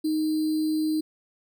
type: tone with sample-and-hold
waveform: sine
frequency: 311.1 Hz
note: D#4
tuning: in tune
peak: -22 dBFS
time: 0.04-1.01 s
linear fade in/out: 10 ms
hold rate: 4410 Hz
effects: none